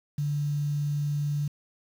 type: tone with quantisation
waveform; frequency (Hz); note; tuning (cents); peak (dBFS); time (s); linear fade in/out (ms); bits
sine; 145.9; D3; -11; -25; 0.18-1.48; 5; 8
effects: none